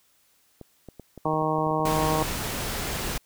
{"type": "clicks", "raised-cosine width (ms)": 2, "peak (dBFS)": -27, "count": 11, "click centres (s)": [0.613, 0.887, 0.997, 1.177, 1.267, 1.336, 1.422, 1.586, 1.668, 1.71, 1.8]}
{"type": "harmonic tone", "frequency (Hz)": 156.1, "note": "D#3", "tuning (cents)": 6, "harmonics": [1, 2, 3, 4, 5, 6, 7], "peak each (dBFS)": [-30, -30, -30, -30, -30, -30, -30], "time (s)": [1.25, 2.23], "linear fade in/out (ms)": 5}
{"type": "noise", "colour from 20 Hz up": "pink", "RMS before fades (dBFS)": -30, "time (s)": [1.85, 3.18], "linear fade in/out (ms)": 5}
{"effects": ["white hiss -64 dBFS RMS until 3.25 s"]}